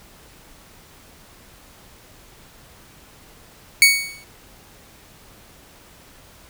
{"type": "tone with exponential decay", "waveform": "sawtooth", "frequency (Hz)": 2231, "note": "C#7", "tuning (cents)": 11, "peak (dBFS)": -3, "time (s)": [3.82, 4.24], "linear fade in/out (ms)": 1, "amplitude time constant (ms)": 90, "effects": ["pink hiss -48 dBFS RMS until 6.49 s"]}